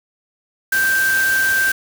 sine tone in noise, 1568 Hz, G6, in tune, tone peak -14 dBFS, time 0.72-1.72 s, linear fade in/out 5 ms, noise white, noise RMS -25 dBFS, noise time 0.72-1.72 s, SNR +8 dB, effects none

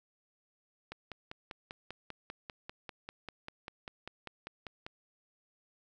click train, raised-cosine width 0.3 ms, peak -26 dBFS, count 21, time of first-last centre 0.92-4.865 s, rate 5.07 Hz, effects none

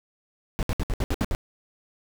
brown noise bursts, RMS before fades -24 dBFS, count 8, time 0.59-1.349 s, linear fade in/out 0 ms, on 38 ms, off 65 ms, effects none

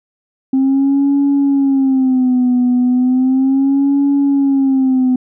sine tone with vibrato, 263.8 Hz, C4, 14 cents sharp, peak -8 dBFS, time 0.53-5.16 s, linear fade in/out 5 ms, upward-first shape sine, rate 0.35 Hz, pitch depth 110 cents each way, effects tanh soft clip ceiling -7 dBFS

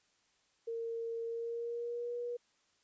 sine tone with pitch glide, 459.6 to 481.3 Hz, A#4 to B4, -25 to -45 cents, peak -36 dBFS, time 0.67-2.37 s, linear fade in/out 10 ms, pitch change +80 cents, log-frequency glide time 1.24-2.16 s, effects white hiss -73 dBFS RMS until 2.83 s + resampled to 16000 Hz

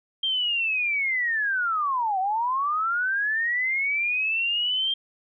sine linear two-way sweep, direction down then up, 3193 to 735 to 3193 Hz, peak -22 dBFS, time 0.23-4.94 s, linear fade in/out 5 ms, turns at 2.19 s, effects none

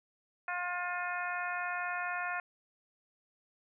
harmonic tone, 355.6 Hz, F4, 31 cents sharp, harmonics 2 / 3 / 4 / 5 / 6 / 7, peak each -39 / -41 / -38 / -40 / -47 / -43 dBFS, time 0.48-2.4 s, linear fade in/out 2 ms, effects none

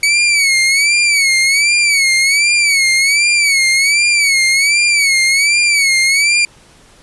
sawtooth tone with vibrato, 2251 Hz, C#7, 26 cents sharp, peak -6 dBFS, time 0.03-6.45 s, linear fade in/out 2 ms, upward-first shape sine, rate 1.3 Hz, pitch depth 110 cents each way, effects pink hiss -45 dBFS RMS until 7.02 s + resampled to 24000 Hz

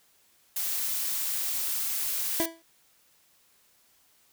blue noise, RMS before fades -30 dBFS, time 0.56-2.46 s, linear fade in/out 5 ms
25% pulse tone with exponential decay, 329.6 Hz, E4, in tune, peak -19 dBFS, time 2.4-2.62 s, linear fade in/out 0 ms, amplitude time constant 47 ms
effects white hiss -64 dBFS RMS until 4.32 s

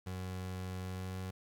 30% pulse tone with pitch glide, 92.5 to 93.47 Hz, F#2 to F#2, 0 to +18 cents, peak -36 dBFS, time 0.06-1.31 s, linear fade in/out 10 ms, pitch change +18 cents, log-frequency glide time 0.83-1.18 s, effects 11-bit

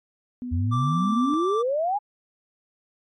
sine tone with pitch glide, 246.9 to 248.6 Hz, B3 to B3, 0 to +12 cents, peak -29 dBFS, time 0.42-1.34 s, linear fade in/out 0 ms, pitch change +12 cents, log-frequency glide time 0.64-1.21 s
sine exponential sweep, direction up, 82.41 to 851 Hz, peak -21 dBFS, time 0.51-1.99 s, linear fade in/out 20 ms
triangle tone, 1172 Hz, D6, 4 cents flat, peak -23 dBFS, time 0.71-1.63 s, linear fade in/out 20 ms
effects MP3 48 kbps

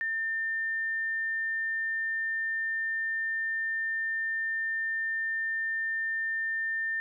sine tone, 1800 Hz, A6, 39 cents sharp, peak -28 dBFS, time 0.01-7 s, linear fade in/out 0 ms, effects none

